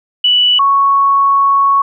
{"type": "tone pair in turn", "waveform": "sine", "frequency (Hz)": [2960, 1108.7], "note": ["F#7", "C#6"], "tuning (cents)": [0, 0], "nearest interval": "octave + perfect fourth", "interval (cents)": 1700, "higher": "first", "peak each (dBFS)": -7, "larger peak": "neither", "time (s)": [[0.24, 0.59], [0.59, 1.82]], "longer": "second", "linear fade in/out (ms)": 5, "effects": []}